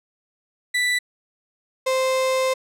35% pulse tone pair in turn, 1975.5 / 521.6 Hz, B6 / C5, 0 / -5 cents, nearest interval octave + major seventh, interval 2305 cents, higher first, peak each -17 dBFS, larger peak neither, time 0.74-0.99 / 1.86-2.54 s, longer second, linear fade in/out 10 ms, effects low-pass 11000 Hz 12 dB/octave

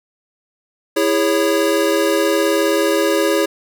square chord, C# minor, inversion first, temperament equal with one note detuned, 329.6 / 408.6 / 554.4 Hz, E4 / G#4 / C#5, 0 / -28 / 0 cents, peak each -19 dBFS, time 0.96-3.46 s, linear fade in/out 10 ms, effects none

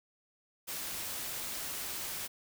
white noise, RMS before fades -39 dBFS, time 0.67-2.28 s, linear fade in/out 20 ms, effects none

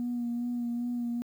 sine tone with vibrato, 240 Hz, B3, 49 cents flat, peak -28 dBFS, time 0-1.22 s, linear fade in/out 0 ms, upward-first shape sine, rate 2.5 Hz, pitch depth 23 cents each way, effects tanh soft clip ceiling -26 dBFS + 10-bit

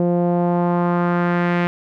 sawtooth tone with low-pass filter sweep, 174.61 Hz, F3, in tune, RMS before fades -18 dBFS, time 0-1.67 s, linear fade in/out 0 ms, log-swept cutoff 520 to 2200 Hz, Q 1.9, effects none

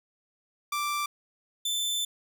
sawtooth tone pair in turn, 1174.7 / 3534 Hz, D6 / A7, 0 / +7 cents, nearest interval octave + perfect fifth, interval 1907 cents, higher second, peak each -24 dBFS, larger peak neither, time 0.72-1.06 / 1.65-2.05 s, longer second, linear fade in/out 5 ms, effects none

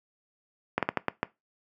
slowing click train, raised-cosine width 0.5 ms, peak -9 dBFS, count 6, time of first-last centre 0.78-1.23 s, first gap 47 ms, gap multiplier 1.33, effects noise-tail reverb RT60 0.2 s tail -20 dB re dry + high-pass 150 Hz 12 dB/octave

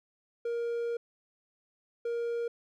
triangle tone bursts at uneven times, 469.7 Hz, A#4, 13 cents sharp, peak -28 dBFS, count 2, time 0.45-0.97 / 2.05-2.48 s, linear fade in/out 5 ms, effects none

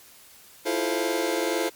sawtooth chord, F major seventh, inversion third, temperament just, 327.4 / 349.2 / 436.5 / 523.8 Hz, E4 / F4 / A4 / C5, -12 / 0 / -14 / +2 cents, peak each -25 dBFS, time 0.65-1.7 s, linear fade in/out 20 ms, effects white hiss -51 dBFS RMS until 1.75 s + MP3 96 kbps

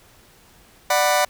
sawtooth chord, B minor, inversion first, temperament just, 592.7 / 740.8 / 987.8 Hz, D5 / F#5 / B5, +16 / +2 / 0 cents, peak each -16 / -16 / -19 dBFS, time 0.9-1.25 s, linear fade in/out 5 ms, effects pink hiss -52 dBFS RMS until 1.29 s

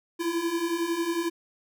square beating tone pair, 329.6 / 340.6 Hz, E4 / F4, 0 / -43 cents, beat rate 11 Hz, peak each -32 / -28 dBFS, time 0.19-1.3 s, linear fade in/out 20 ms, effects none

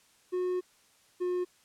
triangle tone pair in turn, 363.4 / 359.6 Hz, F#4 / F#4, -31 / -49 cents, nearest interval unison, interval 18 cents, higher first, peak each -26 dBFS, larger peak neither, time 0.32-0.61 / 1.2-1.45 s, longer first, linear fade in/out 20 ms, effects white hiss -64 dBFS RMS until 1.64 s + low-pass 10000 Hz 12 dB/octave

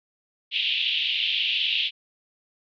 pink band-pass noise, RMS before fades -25 dBFS, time 0.51-1.91 s, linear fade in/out 50 ms, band 2700 to 3500 Hz, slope 48 dB/octave, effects none

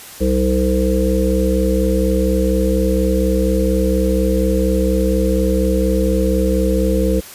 harmonic tone with a mistuned harmonic, 64.2 Hz, C2, 32 cents flat, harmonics 1 / 3 / 5 / 7 / 8, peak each -17 / -19 / -21 / -21 / -20 dBFS, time 0.2-7.21 s, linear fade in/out 20 ms, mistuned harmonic 5, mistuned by -18 cents, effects white hiss -36 dBFS RMS until 7.34 s + resampled to 32000 Hz

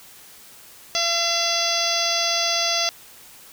harmonic tone with a mistuned harmonic, 679 Hz, F5, 49 cents flat, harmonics 1 / 2 / 3 / 4 / 5 / 6 / 7 / 8 / 9, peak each -27 / -31 / -31 / -30 / -27 / -31 / -25 / -30 / -27 dBFS, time 0.95-2.89 s, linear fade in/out 0 ms, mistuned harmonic 8, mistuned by -19 cents, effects white hiss -46 dBFS RMS until 3.52 s

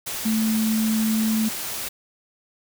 sine tone in noise, 220 Hz, A3, in tune, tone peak -19 dBFS, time 0.25-1.49 s, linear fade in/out 10 ms, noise white, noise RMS -30 dBFS, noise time 0.06-1.89 s, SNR +8 dB, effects none

